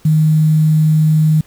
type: tone with quantisation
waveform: sine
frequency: 155.56 Hz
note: D#3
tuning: in tune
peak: -8 dBFS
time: 0.05-1.41 s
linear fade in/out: 5 ms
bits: 6
effects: pink hiss -49 dBFS RMS until 1.46 s